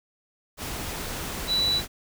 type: tone in noise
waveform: sine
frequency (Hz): 3951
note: B7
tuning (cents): 0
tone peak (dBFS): -21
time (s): 1.47-1.82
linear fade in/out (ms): 50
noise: pink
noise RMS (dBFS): -33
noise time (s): 0.57-1.88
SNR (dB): +9
effects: none